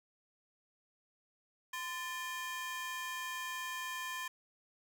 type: ring-modulated tone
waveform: 30% pulse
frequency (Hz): 1396.9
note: F6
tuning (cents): 0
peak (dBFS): -33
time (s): 1.73-4.28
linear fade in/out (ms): 5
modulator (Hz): 367
effects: none